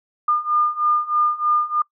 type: beating tone pair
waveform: sine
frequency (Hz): 1208 / 1211.2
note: D6 / D#6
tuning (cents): +48 / -47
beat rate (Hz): 3.2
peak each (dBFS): -21 / -19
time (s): 0.28-1.82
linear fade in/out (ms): 5
effects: noise-tail reverb RT60 0.1 s tail -22 dB re dry